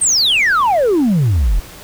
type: exponential sweep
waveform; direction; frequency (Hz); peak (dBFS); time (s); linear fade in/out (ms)
sine; down; 8930 to 37.71; -8; 0.01-1.6; 10
effects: tanh soft clip ceiling -9 dBFS + pink hiss -36 dBFS RMS until 1.83 s